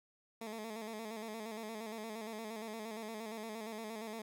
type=tone with vibrato; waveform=15% pulse; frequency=220 Hz; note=A3; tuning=in tune; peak=-36 dBFS; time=0.41-4.22 s; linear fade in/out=5 ms; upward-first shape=square; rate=8.6 Hz; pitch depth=56 cents each way; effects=none